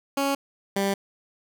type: tone pair in turn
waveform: 15% pulse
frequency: 277.2 / 197.38 Hz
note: C#4 / G3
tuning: 0 / +12 cents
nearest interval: tritone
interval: 588 cents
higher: first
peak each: -16 dBFS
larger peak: neither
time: 0.17-0.35 / 0.76-0.94 s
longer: neither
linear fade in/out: 5 ms
effects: none